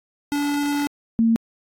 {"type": "tone pair in turn", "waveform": ["square", "sine"], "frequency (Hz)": [288.5, 227.7], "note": ["D4", "A#3"], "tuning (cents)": [-31, -40], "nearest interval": "major third", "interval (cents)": 409, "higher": "first", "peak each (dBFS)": [-21, -14], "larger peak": "second", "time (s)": [[0.32, 0.87], [1.19, 1.36]], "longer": "first", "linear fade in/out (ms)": 0, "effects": ["AAC 48 kbps"]}